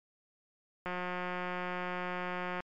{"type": "click train", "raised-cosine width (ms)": 0.5, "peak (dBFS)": -22, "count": 315, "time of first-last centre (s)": [0.86, 2.604], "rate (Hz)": 180, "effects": ["MP3 96 kbps"]}